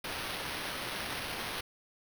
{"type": "noise with sample-and-hold", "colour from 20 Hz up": "violet", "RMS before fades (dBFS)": -38, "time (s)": [0.04, 1.61], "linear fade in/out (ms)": 5, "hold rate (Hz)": 7350, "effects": []}